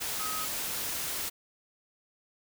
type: tone in noise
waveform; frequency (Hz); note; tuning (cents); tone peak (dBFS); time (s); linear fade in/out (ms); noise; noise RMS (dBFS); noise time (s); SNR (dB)
sine; 1267; D#6; +31; -36; 0.19-0.46; 20; white; -34; 0-1.3; -5
effects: none